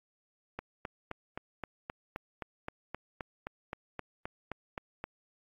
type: click train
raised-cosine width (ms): 0.5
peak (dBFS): -22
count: 18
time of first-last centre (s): 0.59-5.04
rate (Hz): 3.82
effects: AAC 64 kbps